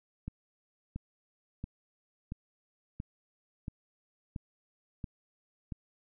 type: click train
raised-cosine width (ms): 5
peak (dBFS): -25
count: 9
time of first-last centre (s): 0.28-5.722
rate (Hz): 1.47
effects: none